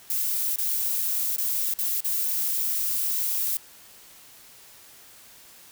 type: noise with dropouts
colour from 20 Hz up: violet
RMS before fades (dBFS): -26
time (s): 0.1-3.57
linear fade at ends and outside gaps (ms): 1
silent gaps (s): 0.559-0.584 / 1.362-1.382 / 1.738-1.788 / 2.005-2.046
effects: white hiss -50 dBFS RMS until 5.71 s